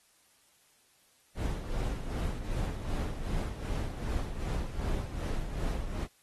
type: noise with tremolo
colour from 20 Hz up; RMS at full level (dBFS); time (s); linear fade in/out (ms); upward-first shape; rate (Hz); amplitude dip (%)
brown; -31; 1.35-6.08; 50; sine; 2.6; 60
effects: white hiss -66 dBFS RMS until 6.22 s + AAC 32 kbps